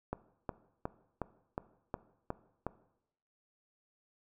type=click train; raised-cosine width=1 ms; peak=-21 dBFS; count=8; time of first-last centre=0.13-2.666 s; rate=2.76 Hz; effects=noise-tail reverb RT60 0.8 s tail -17 dB re dry